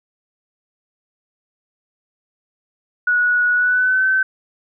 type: tone with pitch glide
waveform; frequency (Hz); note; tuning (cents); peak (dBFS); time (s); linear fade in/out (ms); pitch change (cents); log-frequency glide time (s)
sine; 1463 to 1534.8; F#6 to G6; -20 to -37; -13; 3.07-4.23; 5; +83; 3.54-4.07
effects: none